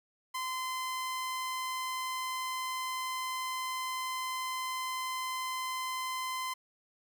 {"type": "tone", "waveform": "sawtooth", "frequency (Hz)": 1031, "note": "C6", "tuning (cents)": -26, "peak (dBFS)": -30, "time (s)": [0.34, 6.54], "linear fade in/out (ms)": 10, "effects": []}